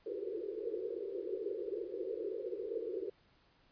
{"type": "band-pass noise", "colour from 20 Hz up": "pink", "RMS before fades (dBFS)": -40, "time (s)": [0.06, 3.1], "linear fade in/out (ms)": 5, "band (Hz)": [350, 500], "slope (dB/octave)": 96, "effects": ["pink hiss -69 dBFS RMS until 3.71 s", "resampled to 11025 Hz"]}